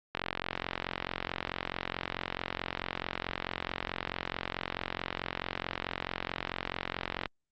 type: click train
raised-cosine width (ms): 0.3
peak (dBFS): -15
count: 318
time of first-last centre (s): 0.15-7.258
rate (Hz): 44.6
effects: low-pass 4000 Hz 12 dB/octave + Opus 48 kbps